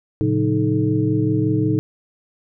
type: tone cluster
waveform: sine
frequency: 113.1 / 138.5 / 179.9 / 310.6 / 433.5 Hz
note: A2 / C#3 / F#3 / D#4 / A4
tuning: +48 / -1 / -48 / -3 / -26 cents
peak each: -21 / -23 / -27 / -19 / -26 dBFS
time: 0.21-1.79 s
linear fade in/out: 0 ms
effects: none